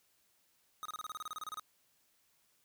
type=tone bursts; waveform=square; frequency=1254 Hz; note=D#6; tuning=13 cents sharp; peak=-40 dBFS; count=15; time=0.83-1.596 s; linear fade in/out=0 ms; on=24 ms; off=29 ms; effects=white hiss -73 dBFS RMS until 2.64 s